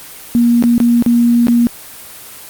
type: tone with dropouts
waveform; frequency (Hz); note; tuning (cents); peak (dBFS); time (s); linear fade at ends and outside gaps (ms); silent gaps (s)
sine; 237.2; A#3; +30; -7; 0.35-1.67; 0; 0.625-0.638 / 0.78-0.802 / 1.024-1.062 / 1.47-1.483
effects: white hiss -33 dBFS RMS until 2.49 s + Opus 24 kbps